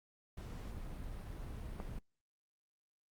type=noise; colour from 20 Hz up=brown; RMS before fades=-45 dBFS; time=0.37-1.99 s; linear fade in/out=5 ms
type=click; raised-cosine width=1 ms; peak=-30 dBFS; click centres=1.801 s
effects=noise-tail reverb RT60 0.1 s tail -22 dB re dry + Opus 48 kbps